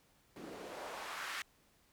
white noise with band-pass filter sweep, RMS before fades -45 dBFS, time 0.36-1.42 s, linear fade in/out 2 ms, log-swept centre 260 to 1900 Hz, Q 1.5, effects pink hiss -70 dBFS RMS until 1.92 s

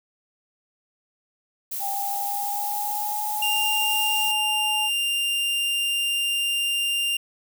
violet noise, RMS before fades -30 dBFS, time 1.71-4.32 s, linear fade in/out 10 ms
sine tone with pitch glide, 798 to 855.3 Hz, G5 to A5, +31 to -49 cents, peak -27 dBFS, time 1.79-4.9 s, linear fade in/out 50 ms, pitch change +120 cents, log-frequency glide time 1.95-3.75 s
45% pulse tone, 2794 Hz, F7, in tune, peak -22 dBFS, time 3.42-7.17 s, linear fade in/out 5 ms
effects none

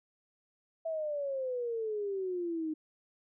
sine exponential sweep, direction down, 659.3 to 307.2 Hz, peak -32 dBFS, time 0.85-2.74 s, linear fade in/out 10 ms, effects none

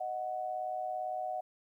sine tone pair together, 622.3 / 740 Hz, D#5 / F#5, 0 / 0 cents, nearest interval minor third, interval 300 cents, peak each -39 / -35 dBFS, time 0-1.41 s, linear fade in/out 10 ms, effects 12-bit

